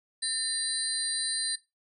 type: tone cluster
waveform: sine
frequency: 1812 / 4051 / 4731 / 8850 Hz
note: A#6 / B7 / D8 / C#9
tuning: -50 / +43 / +12 / -4 cents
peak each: -39 / -32 / -37 / -31 dBFS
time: 0.22-1.56 s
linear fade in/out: 10 ms
effects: noise-tail reverb RT60 0.2 s tail -17 dB re dry